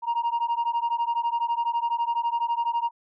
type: beating tone pair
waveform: sine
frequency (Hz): 932.3 / 944.3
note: A#5 / A#5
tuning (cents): 0 / +22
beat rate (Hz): 12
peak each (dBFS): -24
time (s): 0.02-2.91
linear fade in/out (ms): 50
effects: tanh soft clip ceiling -20 dBFS